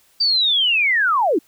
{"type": "linear sweep", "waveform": "sine", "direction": "down", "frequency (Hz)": [4699, 261.6], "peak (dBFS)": -14, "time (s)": [0.2, 1.39], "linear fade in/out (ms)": 10, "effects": ["white hiss -57 dBFS RMS until 1.47 s"]}